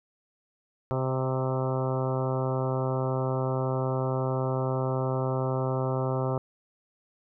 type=harmonic tone with a mistuned harmonic; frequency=130.81 Hz; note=C3; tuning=in tune; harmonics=1 / 2 / 3 / 4 / 5 / 6 / 7 / 8 / 9 / 10; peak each=-28 / -36 / -33 / -33 / -36 / -39 / -39 / -42 / -41 / -42 dBFS; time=0.91-6.38 s; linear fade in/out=0 ms; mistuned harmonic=5; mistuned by=-19 cents; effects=none